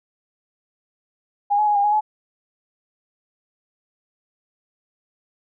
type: tone with pitch steps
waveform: sine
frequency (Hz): 816 / 845 / 832 / 807 / 833 / 852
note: G#5 / G#5 / G#5 / G#5 / G#5 / G#5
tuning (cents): -31 / +30 / +3 / -50 / +5 / +44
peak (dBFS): -15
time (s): 1.5-2.01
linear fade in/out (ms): 20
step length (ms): 85
effects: none